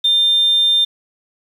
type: tone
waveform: sine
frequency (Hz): 3600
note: A7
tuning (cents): +39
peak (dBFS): -10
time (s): 0.04-0.85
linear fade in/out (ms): 10
effects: tanh soft clip ceiling -6 dBFS + 7-bit